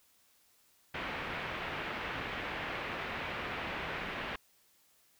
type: low-pass noise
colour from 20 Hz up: white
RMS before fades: -39 dBFS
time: 0.94-4.36 s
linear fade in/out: 5 ms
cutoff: 2600 Hz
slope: 24 dB/octave
effects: white hiss -68 dBFS RMS until 5.19 s